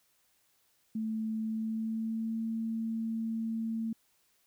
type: tone with pitch glide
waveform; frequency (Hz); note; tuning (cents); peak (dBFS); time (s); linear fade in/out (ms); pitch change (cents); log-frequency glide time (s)
sine; 220 to 225; A3 to A3; 0 to +39; -31; 0.95-3.93; 5; +39; 1.41-2.39
effects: white hiss -71 dBFS RMS until 4.46 s